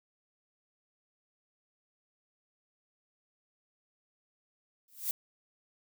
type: noise with exponential growth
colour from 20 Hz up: violet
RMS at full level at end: -28 dBFS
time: 4.88-5.11 s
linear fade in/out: 1 ms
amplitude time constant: 49 ms
effects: none